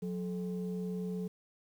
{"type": "tone pair together", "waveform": "sine", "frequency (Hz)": [181.75, 433.3], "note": ["F#3", "A4"], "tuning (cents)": [-31, -27], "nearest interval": "octave + minor third", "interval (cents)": 1504, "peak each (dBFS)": [-34, -39], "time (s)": [0.02, 1.28], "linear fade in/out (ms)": 10, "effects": ["tanh soft clip ceiling -29 dBFS", "10-bit"]}